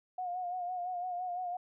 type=tone with vibrato; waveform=sine; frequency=720 Hz; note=F#5; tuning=47 cents flat; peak=-34 dBFS; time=0.18-1.57 s; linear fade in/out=5 ms; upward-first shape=sine; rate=5.9 Hz; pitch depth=46 cents each way; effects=none